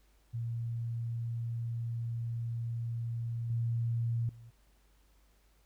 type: tone with level steps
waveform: sine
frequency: 116.54 Hz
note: A#2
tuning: in tune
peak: -33 / -29 / -49 dBFS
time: 0.33-4.51 s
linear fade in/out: 20 ms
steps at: 3.5 / 4.29 s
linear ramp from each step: 2 ms
effects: added 50 Hz sine -64 dBFS peak until 5.65 s + pink hiss -71 dBFS RMS until 5.65 s